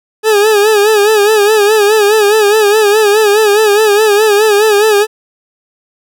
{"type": "tone with vibrato", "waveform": "40% pulse", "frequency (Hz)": 421.3, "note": "G#4", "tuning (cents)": 25, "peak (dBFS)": -5, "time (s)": [0.23, 5.07], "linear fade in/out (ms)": 50, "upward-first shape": "sine", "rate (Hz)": 4.8, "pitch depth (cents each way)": 79, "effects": []}